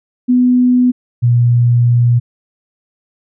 sine tone pair in turn, 248.9 / 120.28 Hz, B3 / B2, +14 / -45 cents, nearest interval octave + minor second, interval 1259 cents, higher first, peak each -7 dBFS, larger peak neither, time 0.28-0.92 / 1.22-2.2 s, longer second, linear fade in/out 20 ms, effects none

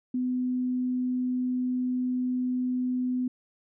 sine tone, 251.7 Hz, B3, 33 cents sharp, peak -25 dBFS, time 0.14-3.28 s, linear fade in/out 5 ms, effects none

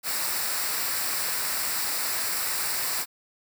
white noise with comb filter, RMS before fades -28 dBFS, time 0.03-3.06 s, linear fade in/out 50 ms, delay 0.31 ms, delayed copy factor -0.6, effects none

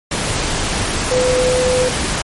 sine tone in noise, 505 Hz, B4, 39 cents sharp, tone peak -13 dBFS, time 1.11-1.89 s, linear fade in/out 5 ms, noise pink, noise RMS -19 dBFS, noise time 0.11-2.22 s, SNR +3 dB, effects MP3 48 kbps

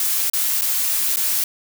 blue noise with dropouts, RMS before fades -20 dBFS, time 0-1.44 s, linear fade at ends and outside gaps 2 ms, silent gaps 0.299-0.334 / 0.612-0.618 / 1.161-1.169 s, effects none

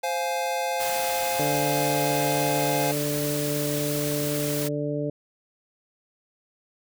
square chord, F minor, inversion second, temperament just, 523.8 / 698.5 / 838.1 Hz, C5 / F5 / Ab5, +2 / 0 / +16 cents, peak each -30 dBFS, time 0.03-2.92 s, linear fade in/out 10 ms
white noise, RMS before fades -32 dBFS, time 0.79-4.69 s, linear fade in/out 20 ms
harmonic tone, 146.83 Hz, D3, in tune, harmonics 1 / 2 / 3 / 4, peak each -30 / -30 / -31 / -31 dBFS, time 1.39-5.1 s, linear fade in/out 5 ms
effects none

